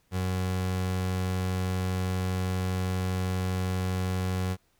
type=tone; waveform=30% pulse; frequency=92.5 Hz; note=F#2; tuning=in tune; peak=-24 dBFS; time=0.11-4.57 s; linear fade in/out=50 ms; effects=pink hiss -69 dBFS RMS until 4.79 s